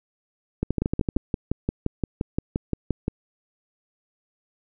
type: two click trains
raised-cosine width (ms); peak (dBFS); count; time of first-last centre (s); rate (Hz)
3; -10 / -10; 14 / 8; 0.82-3.081 / 0.63-1.164; 5.75 / 13.1
effects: none